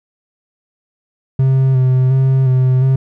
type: tone with vibrato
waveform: triangle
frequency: 130.81 Hz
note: C3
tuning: in tune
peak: -7 dBFS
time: 1.39-2.96 s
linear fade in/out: 5 ms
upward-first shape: square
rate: 1.4 Hz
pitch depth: 26 cents each way
effects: none